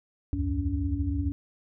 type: tone cluster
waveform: sine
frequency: 67.4 / 79.1 / 93.9 / 283.2 Hz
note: C#2 / D#2 / F#2 / C#4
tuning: -48 / +29 / +26 / +37 cents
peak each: -31 dBFS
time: 0.33-1.32 s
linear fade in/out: 0 ms
effects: none